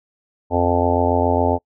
harmonic tone, 87.3 Hz, F2, in tune, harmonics 1 / 3 / 4 / 5 / 6 / 7 / 8 / 9 / 10, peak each -22 / -22 / -28 / -22 / -26 / -22 / -27 / -24 / -23 dBFS, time 0.5-1.59 s, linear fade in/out 50 ms, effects noise-tail reverb RT60 0.1 s tail -25 dB re dry

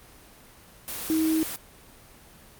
sine tone in noise, 317.9 Hz, D#4, 37 cents sharp, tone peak -21 dBFS, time 1.1-1.43 s, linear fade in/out 0 ms, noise white, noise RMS -34 dBFS, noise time 0.88-1.56 s, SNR +10 dB, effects pink hiss -51 dBFS RMS until 2.59 s + Opus 24 kbps

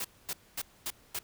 white noise bursts, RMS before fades -35 dBFS, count 5, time 0-1.19 s, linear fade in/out 5 ms, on 46 ms, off 240 ms, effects pink hiss -61 dBFS RMS until 1.23 s

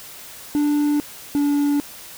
triangle tone pair in turn, 293.7 / 288.2 Hz, D4 / D4, 0 / -33 cents, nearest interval unison, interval 33 cents, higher first, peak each -14 dBFS, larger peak neither, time 0.55-1 / 1.35-1.8 s, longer neither, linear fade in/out 0 ms, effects white hiss -39 dBFS RMS until 2.17 s

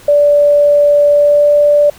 sine tone with pitch glide, 582 to 585.7 Hz, D5 to D5, -16 to -5 cents, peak -5 dBFS, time 0.08-1.9 s, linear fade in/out 5 ms, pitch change +11 cents, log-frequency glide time 1.11-1.5 s, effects pink hiss -39 dBFS RMS until 1.98 s

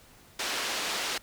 white band-pass noise, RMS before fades -32 dBFS, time 0.39-1.18 s, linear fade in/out 5 ms, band 300 to 4800 Hz, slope 12 dB/octave, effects pink hiss -56 dBFS RMS until 1.22 s

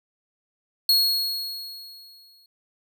45% pulse tone with exponential decay, 4316 Hz, C#8, 47 cents flat, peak -14 dBFS, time 0.89-2.46 s, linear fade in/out 2 ms, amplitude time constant 340 ms, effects none

